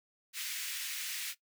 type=high-pass noise; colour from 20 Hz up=pink; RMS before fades=-39 dBFS; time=0.33-1.35 s; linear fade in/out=50 ms; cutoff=1900 Hz; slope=24 dB/octave; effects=noise-tail reverb RT60 0.1 s tail -17 dB re dry